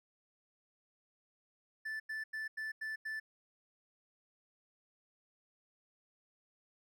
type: tone bursts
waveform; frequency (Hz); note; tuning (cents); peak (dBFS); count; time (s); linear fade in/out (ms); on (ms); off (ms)
triangle; 1756; A6; -4; -36; 6; 1.85-3.2; 10; 150; 90
effects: none